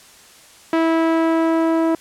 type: tone with low-pass filter sweep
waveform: sawtooth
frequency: 326.7 Hz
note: E4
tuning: 15 cents flat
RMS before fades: -17 dBFS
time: 0.73-1.95 s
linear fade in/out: 2 ms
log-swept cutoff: 2200 to 1000 Hz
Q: 0.75
effects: white hiss -46 dBFS RMS until 2 s + low-pass 10000 Hz 12 dB/octave